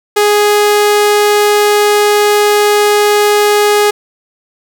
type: tone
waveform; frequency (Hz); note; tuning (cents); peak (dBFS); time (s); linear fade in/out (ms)
sawtooth; 415.3; G#4; 0; -3; 0.16-3.91; 10
effects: none